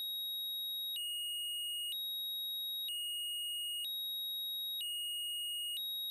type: tone with vibrato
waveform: square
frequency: 3301 Hz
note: G#7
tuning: 11 cents flat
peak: -38 dBFS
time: 0-6.1 s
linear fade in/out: 0 ms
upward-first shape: square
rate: 0.52 Hz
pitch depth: 240 cents each way
effects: none